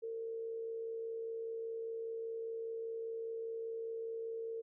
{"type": "tone with amplitude modulation", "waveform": "sine", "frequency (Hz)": 454.2, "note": "A#4", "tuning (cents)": -45, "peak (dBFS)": -37, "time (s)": [0.02, 4.62], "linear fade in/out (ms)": 20, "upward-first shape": "sine", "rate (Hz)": 65, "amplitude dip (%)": 35, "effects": []}